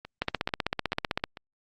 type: two click trains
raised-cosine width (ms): 0.3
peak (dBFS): -24 / -10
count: 4 / 17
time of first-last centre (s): 0.05-1.372 / 0.22-1.239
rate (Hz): 2.27 / 15.7
effects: Opus 48 kbps